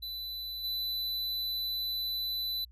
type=tone with level steps; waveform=square; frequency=3994 Hz; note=B7; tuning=19 cents sharp; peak=-37 / -32 dBFS; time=0.02-2.65 s; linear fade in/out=10 ms; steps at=0.63 s; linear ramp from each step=20 ms; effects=added 60 Hz sine -52 dBFS peak until 2.71 s + resampled to 32000 Hz